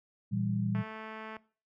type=chord; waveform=sine; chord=E diminished; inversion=second; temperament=equal; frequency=116.54 / 164.81 / 196 Hz; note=Bb2 / E3 / G3; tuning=0 / 0 / 0 cents; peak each=-32 / -37 / -32 dBFS; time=0.31-0.83 s; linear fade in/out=20 ms
type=click train; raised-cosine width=0.5 ms; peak=-29 dBFS; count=136; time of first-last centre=0.75-1.366 s; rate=219 Hz
effects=noise-tail reverb RT60 0.4 s tail -20 dB re dry + high-pass 60 Hz 12 dB/octave